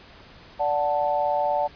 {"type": "chord", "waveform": "sine", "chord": "D major", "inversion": "none", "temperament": "equal with one note detuned", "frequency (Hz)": [583.6, 740, 880], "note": ["D5", "F#5", "A5"], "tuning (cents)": [-11, 0, 0], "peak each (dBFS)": -25, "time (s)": [0.59, 1.68], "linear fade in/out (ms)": 20, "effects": ["pink hiss -48 dBFS RMS until 1.75 s", "resampled to 11025 Hz"]}